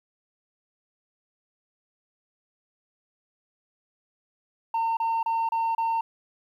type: tone bursts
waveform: sine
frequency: 910 Hz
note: A#5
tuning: 42 cents flat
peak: -20 dBFS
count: 5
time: 4.74-6.01 s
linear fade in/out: 5 ms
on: 230 ms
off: 30 ms
effects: tanh soft clip ceiling -22 dBFS + 10-bit